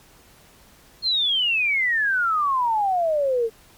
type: exponential sweep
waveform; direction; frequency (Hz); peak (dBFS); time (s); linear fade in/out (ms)
sine; down; 4300 to 440; -18; 1.02-3.5; 50
effects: pink hiss -52 dBFS RMS until 3.77 s + MP3 96 kbps